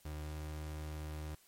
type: tone with pitch glide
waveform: 35% pulse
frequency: 76 to 76.71 Hz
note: D#2 to D#2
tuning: -40 to -24 cents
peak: -39 dBFS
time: 0.05-1.35 s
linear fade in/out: 5 ms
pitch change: +16 cents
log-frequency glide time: 0.21-0.34 s
effects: white hiss -66 dBFS RMS until 1.47 s + MP3 64 kbps